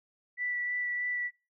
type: tone with vibrato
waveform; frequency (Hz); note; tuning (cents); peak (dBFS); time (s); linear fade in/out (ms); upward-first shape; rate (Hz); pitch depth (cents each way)
sine; 1965; B6; -9; -30; 0.37-1.31; 50; sine; 3.2; 9
effects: noise-tail reverb RT60 0.3 s tail -21 dB re dry